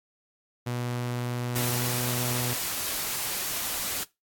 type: tone with pitch glide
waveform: sawtooth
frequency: 121.8 to 123 Hz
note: B2 to B2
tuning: -24 to -7 cents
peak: -25 dBFS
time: 0.66-2.54 s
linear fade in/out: 10 ms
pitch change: +17 cents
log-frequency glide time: 1.34-2.36 s
type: noise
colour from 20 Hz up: white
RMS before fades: -31 dBFS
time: 1.55-4.04 s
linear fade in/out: 10 ms
effects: noise-tail reverb RT60 0.2 s tail -19 dB re dry + AAC 64 kbps